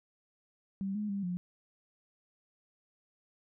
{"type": "tone with pitch steps", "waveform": "sine", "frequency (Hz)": [194.7, 209.9, 198.9, 178.3], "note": ["G3", "G#3", "G3", "F3"], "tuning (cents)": [-12, 19, 25, 36], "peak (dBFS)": -32, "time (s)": [0.81, 1.37], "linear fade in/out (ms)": 0, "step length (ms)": 140, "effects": []}